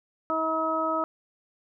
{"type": "harmonic tone", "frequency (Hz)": 320, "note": "D#4", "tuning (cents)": 49, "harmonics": [1, 2, 3, 4], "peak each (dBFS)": [-32, -29, -33, -27], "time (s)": [0.3, 1.04], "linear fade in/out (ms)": 0, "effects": []}